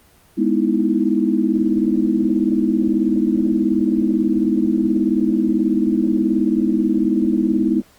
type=chord; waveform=sine; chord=E major seventh; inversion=first; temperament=equal; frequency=207.7 / 246.9 / 311.1 / 329.6 Hz; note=G#3 / B3 / D#4 / E4; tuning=0 / 0 / 0 / 0 cents; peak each=-20 dBFS; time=0.37-7.82 s; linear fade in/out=20 ms; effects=pink hiss -52 dBFS RMS until 7.98 s + Opus 24 kbps